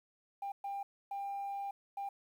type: tone bursts at uneven times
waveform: sine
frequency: 797 Hz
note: G5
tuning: 28 cents sharp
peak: -35 dBFS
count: 4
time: 0.42-0.52 / 0.64-0.83 / 1.11-1.71 / 1.97-2.09 s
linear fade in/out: 5 ms
effects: tanh soft clip ceiling -35 dBFS + 11-bit